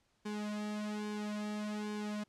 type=tone with flanger; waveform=sawtooth; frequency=210 Hz; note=G#3; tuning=19 cents sharp; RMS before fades=-39 dBFS; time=0.25-2.24 s; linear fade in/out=10 ms; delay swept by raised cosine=1.5 to 2.8 ms; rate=1.2 Hz; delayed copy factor=-0.95; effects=pink hiss -75 dBFS RMS until 2.28 s + low-pass 8000 Hz 12 dB/octave